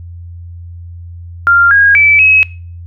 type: tone with pitch steps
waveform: sine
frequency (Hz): 1392 / 1635 / 2310 / 2559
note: F6 / G#6 / D7 / D#7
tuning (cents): -6 / -28 / -29 / +48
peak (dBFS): -4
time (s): 1.47-2.43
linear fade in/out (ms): 0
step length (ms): 240
effects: noise-tail reverb RT60 0.4 s tail -21 dB re dry + added 86 Hz sine -26 dBFS peak until 2.86 s